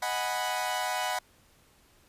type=chord; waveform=sawtooth; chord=G# minor seventh; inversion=second; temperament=equal; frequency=622.3 / 740 / 830.6 / 987.8 Hz; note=D#5 / F#5 / G#5 / B5; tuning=0 / 0 / 0 / 0 cents; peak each=-34 / -28 / -34 / -30 dBFS; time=0.02-1.19 s; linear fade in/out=5 ms; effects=pink hiss -62 dBFS RMS until 2.08 s + resampled to 32000 Hz